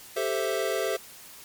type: chord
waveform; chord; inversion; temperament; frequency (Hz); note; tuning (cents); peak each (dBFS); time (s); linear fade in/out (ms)
square; A minor seventh; third; equal; 392 / 440 / 523.3 / 659.3; G4 / A4 / C5 / E5; 0 / 0 / 0 / 0; -32; 0.16-0.97; 10
effects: white hiss -47 dBFS RMS until 1.44 s + MP3 96 kbps